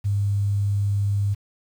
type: tone with quantisation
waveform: sine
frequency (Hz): 100.8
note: G2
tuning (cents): +49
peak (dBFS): -19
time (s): 0.04-1.35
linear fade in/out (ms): 20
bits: 8
effects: none